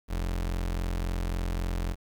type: tone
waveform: 35% pulse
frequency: 43.65 Hz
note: F1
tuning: in tune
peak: -26 dBFS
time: 0.08-1.96 s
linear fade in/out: 50 ms
effects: 9-bit